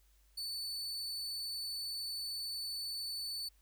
40% pulse tone, 4489 Hz, C#8, 21 cents sharp, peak -37 dBFS, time 0.37-3.49 s, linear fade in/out 10 ms, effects added 50 Hz sine -65 dBFS peak until 3.61 s + white hiss -73 dBFS RMS until 3.61 s

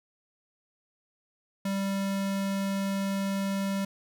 square tone, 196 Hz, G3, in tune, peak -28 dBFS, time 1.65-3.85 s, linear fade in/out 5 ms, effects none

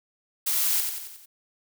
blue noise with echo, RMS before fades -25 dBFS, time 0.46-0.81 s, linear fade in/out 10 ms, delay 90 ms, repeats 5, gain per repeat -5 dB, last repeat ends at 1.26 s, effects none

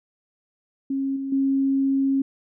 sine tone with level steps, 271.5 Hz, C#4, 36 cents flat, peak -22 / -26 / -18 dBFS, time 0.9-2.22 s, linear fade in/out 5 ms, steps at 1.16 / 1.32 s, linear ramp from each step 5 ms, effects none

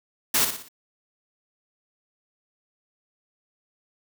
white noise with echo, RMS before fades -21 dBFS, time 0.34-0.45 s, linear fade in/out 5 ms, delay 59 ms, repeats 4, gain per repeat -7 dB, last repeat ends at 0.686 s, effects none

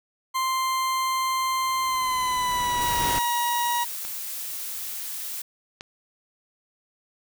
40% pulse tone with pitch glide, 1046.5 to 954.1 Hz, C6 to A#5, 0 to +40 cents, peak -22 dBFS, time 0.34-3.85 s, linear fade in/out 20 ms, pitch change -160 cents, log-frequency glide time 1.83-3.03 s
pink noise with exponential growth, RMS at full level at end -27 dBFS, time 0.93-3.19 s, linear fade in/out 5 ms, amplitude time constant 490 ms
blue noise, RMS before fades -33 dBFS, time 2.81-5.42 s, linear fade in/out 5 ms
clicks, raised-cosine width 0.2 ms, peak -18 / -19 dBFS, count 2, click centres 4.05 / 5.809 s
effects none

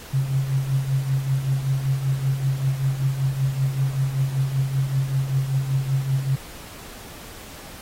sine tone with tremolo, 134.6 Hz, C3, 49 cents sharp, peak -16 dBFS, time 0.13-6.36 s, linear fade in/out 10 ms, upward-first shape triangle, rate 5.2 Hz, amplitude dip 75%, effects pink hiss -41 dBFS RMS until 7.81 s + AAC 48 kbps

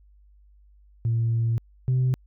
sine tone pair in turn, 115 / 128.1 Hz, A#2 / C3, -23 / -36 cents, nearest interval major second, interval 187 cents, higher second, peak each -19 / -17 dBFS, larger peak second, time 1.05-1.58 / 1.88-2.14 s, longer first, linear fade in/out 0 ms, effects tanh soft clip ceiling -17 dBFS + added 50 Hz sine -52 dBFS peak until 2.26 s

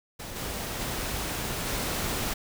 pink noise with level steps, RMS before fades -39 / -34 / -32 / -30 dBFS, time 0.19-2.34 s, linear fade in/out 10 ms, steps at 0.35 / 0.79 / 1.65 s, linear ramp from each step 20 ms, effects none

